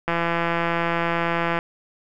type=click train; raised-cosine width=0.5 ms; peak=-8 dBFS; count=256; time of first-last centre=0.08-1.589 s; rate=169 Hz; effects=none